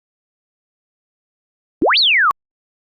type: exponential two-way sweep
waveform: sine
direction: up then down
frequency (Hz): 265.5 to 4753 to 1074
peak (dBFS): -10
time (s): 1.82-2.31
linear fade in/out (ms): 0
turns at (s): 1.98
effects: Opus 48 kbps

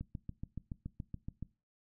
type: click train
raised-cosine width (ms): 5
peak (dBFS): -28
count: 11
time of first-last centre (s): 0.01-1.426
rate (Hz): 7.06
effects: noise-tail reverb RT60 0.3 s tail -20 dB re dry

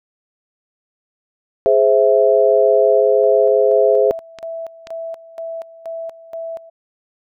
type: chord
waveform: sine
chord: Ab augmented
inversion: none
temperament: equal with one note detuned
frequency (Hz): 417.5 / 523.3 / 659.3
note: Ab4 / C5 / E5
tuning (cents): +9 / 0 / 0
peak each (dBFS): -14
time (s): 1.66-4.11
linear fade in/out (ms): 0
type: tone with tremolo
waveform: sine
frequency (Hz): 659.3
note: E5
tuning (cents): 0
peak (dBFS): -24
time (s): 3-6.7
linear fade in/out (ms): 10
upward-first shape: square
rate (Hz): 2.1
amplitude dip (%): 80
type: clicks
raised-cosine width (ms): 0.2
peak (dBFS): -16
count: 2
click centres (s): 4.387 / 4.871
effects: none

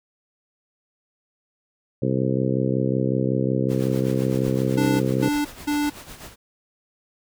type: harmonic tone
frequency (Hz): 65.41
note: C2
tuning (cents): 0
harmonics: 2 / 3 / 4 / 5 / 6 / 7 / 8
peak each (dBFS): -24 / -26 / -27 / -28 / -29 / -29 / -30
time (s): 2.02-5.29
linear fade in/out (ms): 5
type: noise with tremolo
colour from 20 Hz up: pink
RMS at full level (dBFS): -38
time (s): 3.68-6.36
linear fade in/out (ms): 50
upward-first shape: sine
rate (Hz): 7.9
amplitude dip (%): 60
type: tone bursts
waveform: square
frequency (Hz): 293.7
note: D4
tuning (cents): 0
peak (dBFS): -21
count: 3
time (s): 4.77-5.9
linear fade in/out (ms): 10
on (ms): 230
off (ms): 220
effects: none

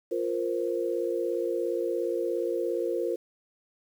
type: chord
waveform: sine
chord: F suspended fourth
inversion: none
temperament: equal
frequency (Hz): 349.2 / 466.2 / 523.3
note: F4 / Bb4 / C5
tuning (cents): 0 / 0 / 0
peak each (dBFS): -30 / -30 / -32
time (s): 0.11-3.16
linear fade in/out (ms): 10
effects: 9-bit

